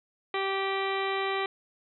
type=harmonic tone with a mistuned harmonic; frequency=388.9 Hz; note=G4; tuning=14 cents flat; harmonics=1 / 2 / 3 / 4 / 5 / 6 / 7 / 8 / 9 / 10; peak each=-31 / -34 / -34 / -44 / -36 / -37 / -47 / -41 / -47 / -42 dBFS; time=0.34-1.46 s; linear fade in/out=2 ms; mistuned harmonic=6; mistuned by=+16 cents; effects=none